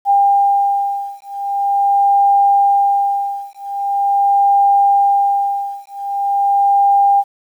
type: beating tone pair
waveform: sine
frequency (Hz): 800 / 800.43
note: G5 / G5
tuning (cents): +35 / +36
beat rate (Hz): 0.43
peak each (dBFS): -14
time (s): 0.05-7.24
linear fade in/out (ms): 50
effects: 8-bit